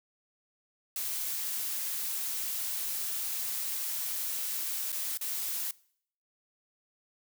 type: noise with dropouts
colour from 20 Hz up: blue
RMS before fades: -34 dBFS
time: 0.96-5.71 s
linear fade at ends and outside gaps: 2 ms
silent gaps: 4.92-4.926 / 5.174-5.211 s
effects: noise-tail reverb RT60 0.6 s tail -22 dB re dry